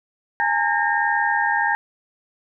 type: tone cluster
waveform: sine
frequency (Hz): 826 / 907 / 1611 / 1834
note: G#5 / A#5 / G6 / A#6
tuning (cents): -10 / -48 / +47 / -29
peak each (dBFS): -23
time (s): 0.4-1.75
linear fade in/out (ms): 0
effects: none